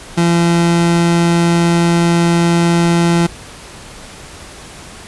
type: tone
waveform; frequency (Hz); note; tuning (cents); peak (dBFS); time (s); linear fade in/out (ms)
30% pulse; 170.3; F3; -43; -7; 0.17-3.27; 10
effects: pink hiss -34 dBFS RMS until 5.07 s + resampled to 24000 Hz